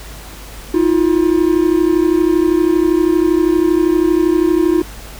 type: tone pair together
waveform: triangle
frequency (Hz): 320 / 352.6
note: D#4 / F4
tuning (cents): +49 / +17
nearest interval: major second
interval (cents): 168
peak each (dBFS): -11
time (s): 0.74-4.82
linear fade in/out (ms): 5
effects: added 50 Hz sine -33 dBFS peak until 5.19 s + pink hiss -35 dBFS RMS until 5.19 s